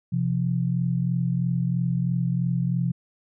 sine tone pair together, 129.4 / 172.44 Hz, C3 / F3, -19 / -22 cents, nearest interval perfect fourth, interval 497 cents, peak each -24 dBFS, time 0.12-2.92 s, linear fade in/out 10 ms, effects none

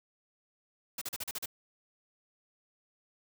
white noise bursts, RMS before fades -37 dBFS, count 7, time 0.98-1.459 s, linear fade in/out 5 ms, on 35 ms, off 39 ms, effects none

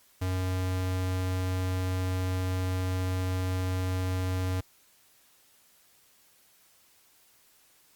square tone, 92.5 Hz, F#2, in tune, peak -28 dBFS, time 0.21-4.61 s, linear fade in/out 10 ms, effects white hiss -62 dBFS RMS until 7.95 s + Opus 48 kbps

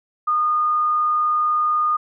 sine tone, 1224 Hz, D#6, 29 cents flat, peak -16 dBFS, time 0.27-1.97 s, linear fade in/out 10 ms, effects none

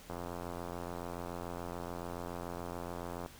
click train, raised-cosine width 1 ms, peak -27 dBFS, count 276, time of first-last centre 0.1-3.261 s, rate 87 Hz, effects pink hiss -55 dBFS RMS until 3.39 s

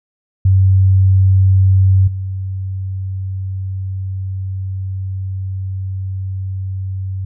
sine tone with level steps, 95.2 Hz, F#2, 50 cents sharp, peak -7 / -19 dBFS, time 0.45-7.25 s, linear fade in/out 5 ms, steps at 2.07 s, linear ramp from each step 10 ms, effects none

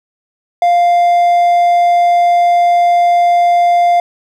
triangle tone, 698.5 Hz, F5, in tune, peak -5 dBFS, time 0.62-4 s, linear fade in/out 2 ms, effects none

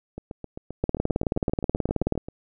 two click trains, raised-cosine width 2 ms, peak -9 / -21 dBFS, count 26 / 17, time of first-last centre 0.84-2.177 / 0.18-2.285 s, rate 18.7 / 7.6 Hz, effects none

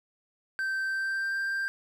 triangle tone with pitch glide, 1556 to 1581.4 Hz, G6 to G6, -13 to +15 cents, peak -26 dBFS, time 0.59-1.68 s, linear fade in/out 0 ms, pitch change +28 cents, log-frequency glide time 0.84-1.4 s, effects none

